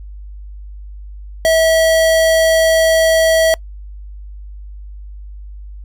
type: tone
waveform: square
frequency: 648 Hz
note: E5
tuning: 30 cents flat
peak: -10 dBFS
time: 1.45-3.54 s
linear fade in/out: 0 ms
effects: noise-tail reverb RT60 0.1 s tail -25 dB re dry + added 50 Hz sine -29 dBFS peak until 5.84 s